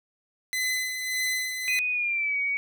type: tone with tremolo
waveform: sawtooth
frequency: 2023 Hz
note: B6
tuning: 41 cents sharp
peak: -21 dBFS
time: 0.53-1.79 s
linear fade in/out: 0 ms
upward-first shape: sine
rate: 1.7 Hz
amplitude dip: 50%
type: tone with pitch glide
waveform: sine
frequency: 2486 to 2253 Hz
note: D#7 to C#7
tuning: -2 to +28 cents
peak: -24 dBFS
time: 1.68-2.57 s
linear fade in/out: 0 ms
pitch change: -170 cents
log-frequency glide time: 1.91-2.38 s
effects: none